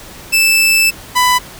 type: tone pair in turn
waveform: sawtooth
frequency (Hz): 2637 / 996.4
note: E7 / B5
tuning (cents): 0 / +15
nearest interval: octave + perfect fourth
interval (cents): 1685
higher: first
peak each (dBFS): -5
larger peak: neither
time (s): 0.32-0.91 / 1.15-1.39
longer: first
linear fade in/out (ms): 20
effects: pink hiss -34 dBFS RMS until 1.59 s